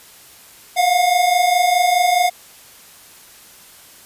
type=tone pair together; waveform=square; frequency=697.2 / 722 Hz; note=F5 / F#5; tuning=-3 / -43 cents; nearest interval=minor second; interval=60 cents; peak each=-19 / -15 dBFS; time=0.76-2.3 s; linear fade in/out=20 ms; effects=white hiss -44 dBFS RMS until 4.05 s + resampled to 32000 Hz